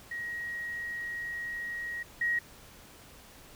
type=tone pair in turn; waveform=sine; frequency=1893 / 1893 Hz; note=A#6 / A#6; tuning=+26 / +26 cents; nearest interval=unison; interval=0 cents; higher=neither; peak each=-34 / -26 dBFS; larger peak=second; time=0.11-2.03 / 2.21-2.39 s; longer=first; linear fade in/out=5 ms; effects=pink hiss -53 dBFS RMS until 3.55 s